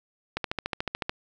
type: click train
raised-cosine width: 0.3 ms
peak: -12 dBFS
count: 11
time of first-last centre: 0.37-1.095 s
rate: 13.8 Hz
effects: none